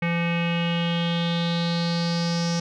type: tone with low-pass filter sweep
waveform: square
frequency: 170 Hz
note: F3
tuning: 46 cents flat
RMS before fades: -24 dBFS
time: 0.02-2.6 s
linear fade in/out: 5 ms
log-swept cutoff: 2300 to 5600 Hz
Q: 5.6
effects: none